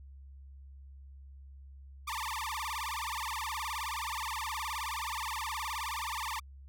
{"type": "tone with vibrato", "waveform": "sawtooth", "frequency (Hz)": 1029, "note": "C6", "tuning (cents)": -29, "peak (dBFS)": -31, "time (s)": [2.07, 6.4], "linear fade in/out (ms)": 10, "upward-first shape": "sine", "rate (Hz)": 19, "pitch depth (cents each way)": 290, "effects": ["added 68 Hz sine -48 dBFS peak until 6.68 s"]}